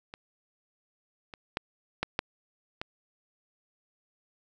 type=clicks; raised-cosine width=0.3 ms; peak=-25 / -26 / -13 / -12 / -10 / -18 dBFS; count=6; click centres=0.139 / 1.338 / 1.571 / 2.03 / 2.191 / 2.815 s; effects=none